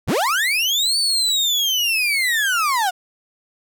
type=linear two-way sweep; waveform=35% pulse; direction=up then down; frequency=36.71 to 4572 to 702 Hz; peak=-15 dBFS; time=0.07-2.91 s; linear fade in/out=20 ms; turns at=0.98 s; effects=none